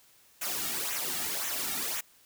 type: noise with flanger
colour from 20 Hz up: white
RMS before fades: -33 dBFS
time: 0.41-2.01 s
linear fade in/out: 10 ms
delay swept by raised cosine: 0.21 to 2.01 ms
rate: 1.9 Hz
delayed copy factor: -0.65
effects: white hiss -61 dBFS RMS until 2.25 s